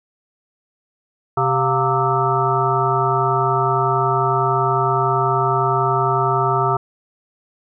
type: harmonic tone with a mistuned harmonic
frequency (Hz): 130.81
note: C3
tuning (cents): 0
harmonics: 1 / 3 / 5 / 7 / 9 / 10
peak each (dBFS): -22 / -22 / -22 / -22 / -22 / -22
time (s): 1.37-6.77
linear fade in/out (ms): 5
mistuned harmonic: 5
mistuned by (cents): +120
effects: none